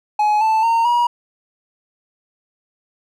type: tone with pitch steps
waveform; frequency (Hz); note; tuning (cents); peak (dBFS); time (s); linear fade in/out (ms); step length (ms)
triangle; 843 / 879.8 / 918.2 / 958.3; G#5 / A5 / A#5 / A#5; +26 / 0 / -26 / +48; -11; 0.19-1.07; 5; 220
effects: none